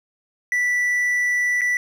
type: tone with dropouts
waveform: triangle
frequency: 1967 Hz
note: B6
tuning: 7 cents flat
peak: -16 dBFS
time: 0.52-1.77 s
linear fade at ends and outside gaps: 1 ms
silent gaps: 1.61-1.616 s
effects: none